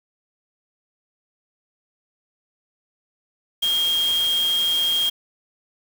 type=tone in noise; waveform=sine; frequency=3233 Hz; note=G#7; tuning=47 cents flat; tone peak=-18 dBFS; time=3.62-5.1 s; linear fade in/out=10 ms; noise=white; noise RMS=-32 dBFS; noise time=3.62-5.1 s; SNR=+11 dB; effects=none